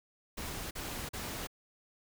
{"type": "noise bursts", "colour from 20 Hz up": "pink", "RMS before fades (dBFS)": -40, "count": 3, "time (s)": [0.37, 1.472], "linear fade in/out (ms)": 10, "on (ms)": 340, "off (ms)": 41, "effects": []}